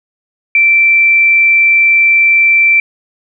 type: tone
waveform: sine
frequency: 2341 Hz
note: D7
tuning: 6 cents flat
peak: -5 dBFS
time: 0.55-2.8 s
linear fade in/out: 2 ms
effects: none